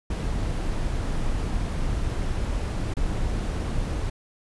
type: noise with dropouts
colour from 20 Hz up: brown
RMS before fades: -26 dBFS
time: 0.1-4.1 s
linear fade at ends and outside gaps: 5 ms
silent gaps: 2.939-2.967 s
effects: resampled to 24000 Hz